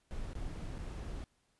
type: noise with dropouts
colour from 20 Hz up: brown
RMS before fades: -41 dBFS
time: 0.11-1.24 s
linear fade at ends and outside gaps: 0 ms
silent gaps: 0.333-0.353 / 0.783-0.788 s
effects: pink hiss -75 dBFS RMS until 1.59 s + resampled to 24000 Hz